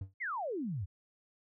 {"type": "tone with exponential decay", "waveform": "triangle", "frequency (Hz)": 96, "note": "G2", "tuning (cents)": -36, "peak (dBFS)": -32, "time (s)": [0.01, 0.14], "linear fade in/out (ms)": 5, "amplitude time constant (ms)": 27}
{"type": "exponential sweep", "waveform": "sine", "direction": "down", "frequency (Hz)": [2232, 82.41], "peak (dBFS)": -34, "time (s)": [0.2, 0.86], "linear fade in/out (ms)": 20}
{"effects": []}